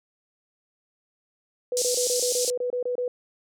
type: tone bursts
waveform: sine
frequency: 493.9 Hz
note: B4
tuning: in tune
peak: -24 dBFS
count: 11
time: 1.72-3.08 s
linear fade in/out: 2 ms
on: 100 ms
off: 26 ms
type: band-pass noise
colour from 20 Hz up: pink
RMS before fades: -27 dBFS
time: 1.77-2.5 s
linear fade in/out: 0 ms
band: 5100 to 9200 Hz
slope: 24 dB/octave
effects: none